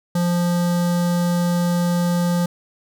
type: tone with notch filter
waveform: square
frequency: 174.61 Hz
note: F3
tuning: in tune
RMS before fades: -19 dBFS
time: 0.15-2.46 s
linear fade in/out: 5 ms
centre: 2400 Hz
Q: 1.3
effects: none